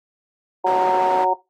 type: harmonic tone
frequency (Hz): 185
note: F#3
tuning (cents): 0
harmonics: 2 / 3 / 4 / 5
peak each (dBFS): -24 / -24 / -20 / -19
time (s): 0.64-1.34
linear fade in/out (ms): 10
type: band-pass noise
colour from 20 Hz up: white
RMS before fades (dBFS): -29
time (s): 0.66-1.25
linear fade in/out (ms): 10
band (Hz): 260 to 1100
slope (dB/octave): 12
effects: noise-tail reverb RT60 0.2 s tail -17 dB re dry + Opus 32 kbps